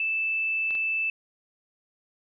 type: tone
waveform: sine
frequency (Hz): 2637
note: E7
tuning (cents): 0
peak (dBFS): -24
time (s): 0-1.1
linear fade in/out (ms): 2
type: clicks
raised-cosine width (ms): 0.3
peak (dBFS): -27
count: 2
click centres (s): 0.707 / 0.752
effects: none